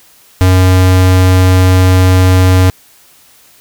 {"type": "tone", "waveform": "square", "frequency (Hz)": 92.5, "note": "F#2", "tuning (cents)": 0, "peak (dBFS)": -5, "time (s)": [0.41, 2.7], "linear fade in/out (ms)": 0, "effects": ["white hiss -44 dBFS RMS until 3.6 s"]}